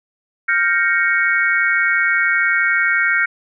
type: chord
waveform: sine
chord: G half-diminished seventh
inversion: third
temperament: equal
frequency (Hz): 1396.9 / 1568 / 1864.7 / 2217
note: F6 / G6 / Bb6 / Db7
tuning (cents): 0 / 0 / 0 / 0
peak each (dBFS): -19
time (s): 0.48-3.26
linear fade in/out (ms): 10
effects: none